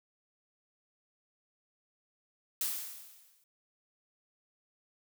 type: noise with exponential decay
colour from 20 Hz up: blue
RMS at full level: -31 dBFS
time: 2.61-3.44 s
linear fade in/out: 2 ms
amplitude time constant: 180 ms
effects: none